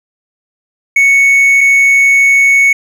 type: tone pair in turn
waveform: triangle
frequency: 2217 / 2217 Hz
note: C#7 / C#7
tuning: 0 / 0 cents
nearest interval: unison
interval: 0 cents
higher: neither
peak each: -3 dBFS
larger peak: neither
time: 0.96-1.61 / 1.61-2.73 s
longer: second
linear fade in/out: 5 ms
effects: none